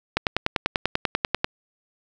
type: click train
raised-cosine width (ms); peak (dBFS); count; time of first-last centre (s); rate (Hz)
0.3; -4; 14; 0.17-1.445; 10.2
effects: none